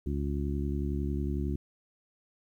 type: harmonic tone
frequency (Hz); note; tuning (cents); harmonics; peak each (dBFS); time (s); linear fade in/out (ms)
71; C#2; +42; 1 / 2 / 3 / 4 / 5; -31 / -36 / -37 / -38 / -39; 0.06-1.56; 5
effects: 11-bit